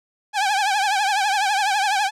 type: tone with vibrato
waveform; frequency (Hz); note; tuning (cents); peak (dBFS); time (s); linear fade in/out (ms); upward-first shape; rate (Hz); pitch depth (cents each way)
sawtooth; 808; G#5; -48; -14; 0.33-2.11; 50; triangle; 12; 130
effects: low-pass 8000 Hz 12 dB/octave